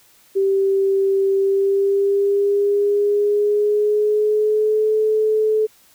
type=tone with pitch glide; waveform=sine; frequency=390 to 432.7 Hz; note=G4 to A4; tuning=-9 to -29 cents; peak=-14 dBFS; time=0.35-5.67 s; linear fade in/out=20 ms; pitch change=+180 cents; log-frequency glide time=1.35-4.95 s; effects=white hiss -53 dBFS RMS until 5.94 s